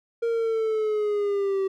triangle linear sweep, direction down, 466.6 to 383.2 Hz, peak -20 dBFS, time 0.22-1.68 s, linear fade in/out 10 ms, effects none

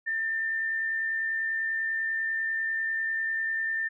sine tone with amplitude modulation, 1795 Hz, A6, 34 cents sharp, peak -25 dBFS, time 0.06-3.89 s, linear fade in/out 20 ms, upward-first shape sine, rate 70.1 Hz, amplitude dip 30%, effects none

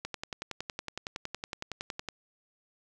click train, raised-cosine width 0.2 ms, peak -18 dBFS, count 23, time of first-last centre 0.05-2.087 s, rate 10.8 Hz, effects none

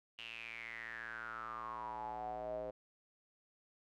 square tone with band-pass filter sweep, 57.2 Hz, A#1, 32 cents flat, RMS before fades -45 dBFS, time 0.18-2.71 s, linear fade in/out 10 ms, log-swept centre 2900 to 560 Hz, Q 9.4, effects none

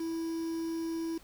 triangle tone with quantisation, 328.6 Hz, E4, 5 cents flat, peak -30 dBFS, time 0-1.18 s, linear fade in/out 5 ms, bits 8, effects pink hiss -58 dBFS RMS until 1.23 s

